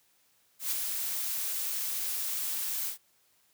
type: noise with ADSR envelope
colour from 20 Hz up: blue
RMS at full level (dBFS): -29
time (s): 0.59-2.98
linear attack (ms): 130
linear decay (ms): 6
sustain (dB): -4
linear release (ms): 110
effects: white hiss -68 dBFS RMS until 3.53 s + high-pass 60 Hz 12 dB/octave